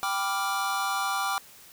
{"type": "chord", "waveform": "square", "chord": "G dominant seventh", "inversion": "none", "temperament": "equal", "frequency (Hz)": [784, 987.8, 1174.7, 1396.9], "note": ["G5", "B5", "D6", "F6"], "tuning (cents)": [0, 0, 0, 0], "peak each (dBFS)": [-32, -36, -31, -33], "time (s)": [0.03, 1.38], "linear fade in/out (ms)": 0, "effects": ["white hiss -51 dBFS RMS until 1.72 s"]}